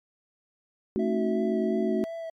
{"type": "chord", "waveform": "sine", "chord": "A diminished seventh", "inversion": "none", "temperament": "equal with one note detuned", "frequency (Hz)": [220, 268.4, 311.1, 370], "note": ["A3", "C4", "Eb4", "Gb4"], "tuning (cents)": [0, 44, 0, 0], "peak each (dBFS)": [-27, -33, -33, -27], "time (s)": [0.96, 2.04], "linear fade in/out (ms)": 0}
{"type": "tone with vibrato", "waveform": "triangle", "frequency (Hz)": 657, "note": "E5", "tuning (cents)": -6, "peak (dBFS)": -31, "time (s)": [0.99, 2.3], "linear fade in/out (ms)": 5, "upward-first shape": "sine", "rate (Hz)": 2.8, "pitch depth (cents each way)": 21}
{"effects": ["MP3 96 kbps"]}